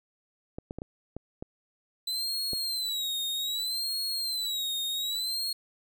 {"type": "clicks", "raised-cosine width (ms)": 2, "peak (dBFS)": -23, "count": 7, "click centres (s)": [0.585, 0.709, 0.786, 0.819, 1.166, 1.425, 2.533]}
{"type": "tone with vibrato", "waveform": "40% pulse", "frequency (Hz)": 3992, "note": "B7", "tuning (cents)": 18, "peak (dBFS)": -28, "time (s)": [2.07, 5.53], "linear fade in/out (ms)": 5, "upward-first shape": "sine", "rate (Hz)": 0.64, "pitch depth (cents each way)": 130}
{"effects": []}